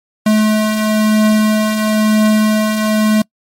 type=beating tone pair; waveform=square; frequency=214.1 / 215.1 Hz; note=A3 / A3; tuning=-47 / -39 cents; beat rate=1 Hz; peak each=-20 / -11 dBFS; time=0.26-3.22 s; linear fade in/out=5 ms; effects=noise-tail reverb RT60 0.1 s tail -26 dB re dry + MP3 64 kbps